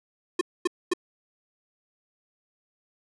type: tone bursts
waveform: square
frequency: 357.2 Hz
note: F4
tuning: 39 cents sharp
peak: -21 dBFS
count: 3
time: 0.39-0.936 s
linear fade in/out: 5 ms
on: 22 ms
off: 240 ms
effects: resampled to 24000 Hz